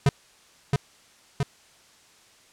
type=tone with echo; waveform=square; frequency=139.9 Hz; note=C#3; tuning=16 cents sharp; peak=-16 dBFS; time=0.06-0.09 s; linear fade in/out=2 ms; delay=670 ms; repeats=2; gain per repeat=-3 dB; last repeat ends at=1.43 s; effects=white hiss -56 dBFS RMS until 2.52 s + low-pass 8000 Hz 12 dB/octave